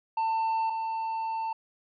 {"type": "tone pair in turn", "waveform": "triangle", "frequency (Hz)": [895, 895], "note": ["A5", "A5"], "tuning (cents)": [29, 29], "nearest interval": "unison", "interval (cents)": 0, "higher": "neither", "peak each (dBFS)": [-23, -27], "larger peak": "first", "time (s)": [[0.17, 0.7], [0.7, 1.53]], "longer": "second", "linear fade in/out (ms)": 5, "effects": ["resampled to 11025 Hz"]}